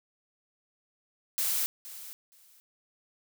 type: noise with echo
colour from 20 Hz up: blue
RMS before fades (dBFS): -29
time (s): 1.38-1.66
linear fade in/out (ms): 0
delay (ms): 470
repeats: 2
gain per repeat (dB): -15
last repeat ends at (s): 2.6
effects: none